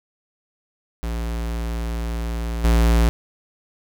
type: tone with level steps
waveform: square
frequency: 57.4 Hz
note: A#1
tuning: 26 cents flat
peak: -24 / -14 dBFS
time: 1.03-3.09 s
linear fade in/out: 0 ms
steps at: 2.64 s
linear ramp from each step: 5 ms
effects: none